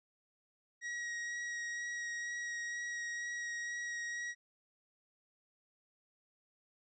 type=tone with vibrato; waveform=45% pulse; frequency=1900 Hz; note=A#6; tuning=33 cents sharp; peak=-38 dBFS; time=0.81-4.35 s; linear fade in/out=50 ms; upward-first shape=sine; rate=2.1 Hz; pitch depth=9 cents each way; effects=resampled to 16000 Hz